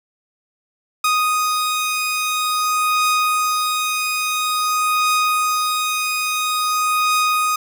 sawtooth beating tone pair, 1244.5 / 1244.99 Hz, D#6 / D#6, 0 / +1 cents, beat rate 0.49 Hz, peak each -14 / -21 dBFS, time 1.04-7.56 s, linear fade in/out 5 ms, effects none

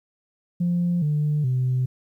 sine tone with pitch steps, 174.61 / 149.4 / 127.82 Hz, F3 / D3 / C3, 0 / +30 / -40 cents, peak -18 dBFS, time 0.6-1.86 s, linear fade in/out 10 ms, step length 420 ms, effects tanh soft clip ceiling -16 dBFS + 10-bit

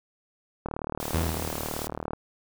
click train, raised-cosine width 1 ms, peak -17 dBFS, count 57, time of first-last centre 0.66-2.134 s, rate 38 Hz
white noise, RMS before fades -37 dBFS, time 1-1.87 s, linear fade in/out 0 ms
sawtooth tone with exponential decay, 81.7 Hz, E2, 15 cents flat, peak -18 dBFS, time 1.14-2.06 s, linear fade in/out 5 ms, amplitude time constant 200 ms
effects none

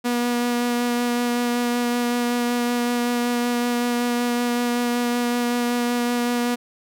sawtooth tone with vibrato, 241.3 Hz, B3, 40 cents flat, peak -16 dBFS, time 0.04-6.56 s, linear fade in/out 20 ms, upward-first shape sine, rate 5.3 Hz, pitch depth 11 cents each way, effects none

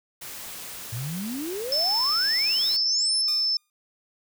white noise, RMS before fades -38 dBFS, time 0.21-2.77 s, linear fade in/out 10 ms
sine exponential sweep, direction up, 110.1 to 11175 Hz, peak -29 dBFS, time 0.92-3.22 s, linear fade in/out 10 ms
sine tone, 5274 Hz, E8, in tune, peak -21 dBFS, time 1.72-3.57 s, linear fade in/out 2 ms
5% pulse tone with exponential decay, 1214 Hz, D#6, 43 cents flat, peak -23 dBFS, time 3.28-3.7 s, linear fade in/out 1 ms, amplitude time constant 91 ms
effects none

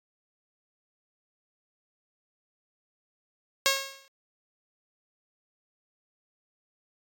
5% pulse tone with exponential decay, 544 Hz, C#5, 33 cents flat, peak -7 dBFS, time 3.66-4.08 s, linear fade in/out 0 ms, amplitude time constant 90 ms, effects AAC 64 kbps

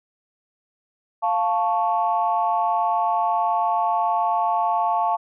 sine chord, F augmented, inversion none, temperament equal, 698.5 / 880 / 1108.7 Hz, F5 / A5 / C#6, 0 / 0 / 0 cents, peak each -22 / -21 / -25 dBFS, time 1.22-5.17 s, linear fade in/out 20 ms, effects tanh soft clip ceiling -9 dBFS

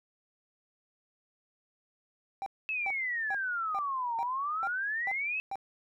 triangle tone bursts, 784 Hz, G5, in tune, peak -31 dBFS, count 8, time 2.42-5.556 s, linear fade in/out 0 ms, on 42 ms, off 400 ms
sine exponential two-way sweep, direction down then up, 2637 to 903 to 2633 Hz, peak -30 dBFS, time 2.69-5.4 s, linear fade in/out 0 ms, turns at 4.17 s
effects none

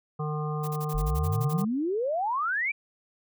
harmonic tone, 151.5 Hz, D#3, 46 cents flat, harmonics 1 / 3 / 5 / 7 / 8, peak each -29 / -36 / -39 / -40 / -39 dBFS, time 0.19-1.65 s, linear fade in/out 10 ms
blue noise bursts, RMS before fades -41 dBFS, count 12, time 0.63-1.624 s, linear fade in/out 10 ms, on 48 ms, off 38 ms
sine exponential sweep, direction up, 41.53 to 2403 Hz, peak -25 dBFS, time 0.94-2.72 s, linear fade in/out 10 ms
effects none

